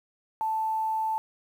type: tone with quantisation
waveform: sine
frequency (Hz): 880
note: A5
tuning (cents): 0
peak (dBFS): -25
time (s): 0.41-1.18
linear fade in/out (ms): 0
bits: 9
effects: none